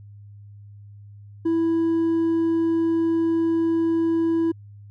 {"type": "tone with hard clipping", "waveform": "sine", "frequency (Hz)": 329.6, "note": "E4", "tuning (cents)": 0, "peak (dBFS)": -19, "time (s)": [1.45, 4.52], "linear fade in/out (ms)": 10, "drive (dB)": 2, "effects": ["added 102 Hz sine -41 dBFS peak until 4.9 s"]}